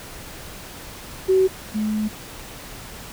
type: tone pair in turn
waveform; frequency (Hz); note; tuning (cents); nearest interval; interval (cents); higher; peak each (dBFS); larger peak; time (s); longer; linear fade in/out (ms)
sine; 377.7 / 214; F#4 / A3; +36 / -48; minor seventh; 984; first; -13 / -20; first; 1.28-1.48 / 1.74-2.09; second; 20
effects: pink hiss -38 dBFS RMS until 3.12 s